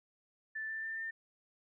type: tone with pitch steps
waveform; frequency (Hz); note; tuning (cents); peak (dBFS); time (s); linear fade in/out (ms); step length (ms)
sine; 1760 / 1774.3 / 1788.7 / 1803.2; A6 / A6 / A6 / A6; 0 / +14 / +28 / +42; -37; 0.55-1.11; 10; 140
effects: none